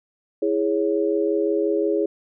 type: chord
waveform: sine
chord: C# minor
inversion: first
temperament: equal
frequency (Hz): 329.6 / 415.3 / 554.4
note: E4 / G#4 / C#5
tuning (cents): 0 / 0 / 0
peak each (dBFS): -23 / -21 / -26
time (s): 0.42-2.06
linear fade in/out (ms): 5
effects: none